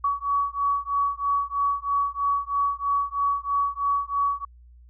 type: beating tone pair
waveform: sine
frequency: 1129 / 1132.1 Hz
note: C#6 / C#6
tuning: +31 / +36 cents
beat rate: 3.1 Hz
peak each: -25 dBFS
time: 0.04-4.45 s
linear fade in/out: 5 ms
effects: added 60 Hz sine -47 dBFS peak until 4.89 s